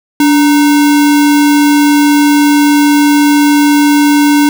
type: tone with sample-and-hold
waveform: sine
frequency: 290.6 Hz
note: D4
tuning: 18 cents flat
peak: -4 dBFS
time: 0.2-4.49 s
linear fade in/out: 2 ms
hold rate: 1225 Hz
effects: none